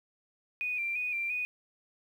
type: tone with vibrato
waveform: sine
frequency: 2421 Hz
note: D#7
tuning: 48 cents flat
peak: -30 dBFS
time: 0.61-1.45 s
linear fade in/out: 0 ms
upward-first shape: square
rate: 2.9 Hz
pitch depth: 41 cents each way
effects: 10-bit